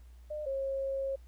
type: tone pair in turn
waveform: sine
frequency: 604 / 541.7 Hz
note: D5 / C#5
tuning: +48 / -40 cents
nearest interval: major second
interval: 188 cents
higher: first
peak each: -35 / -31 dBFS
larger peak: second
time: 0.3-0.46 / 0.46-1.16 s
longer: second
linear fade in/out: 10 ms
effects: added 60 Hz sine -50 dBFS peak until 1.27 s + pink hiss -69 dBFS RMS until 1.27 s